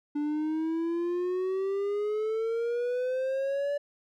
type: exponential sweep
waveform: triangle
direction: up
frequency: 291.8 to 580 Hz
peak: -25 dBFS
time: 0.15-3.78 s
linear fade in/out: 10 ms
effects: none